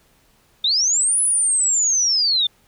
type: linear two-way sweep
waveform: sine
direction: up then down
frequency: 3520 to 10160 to 3520 Hz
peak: -15 dBFS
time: 0.64-2.47 s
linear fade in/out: 5 ms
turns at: 1.21 s
effects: pink hiss -58 dBFS RMS until 2.67 s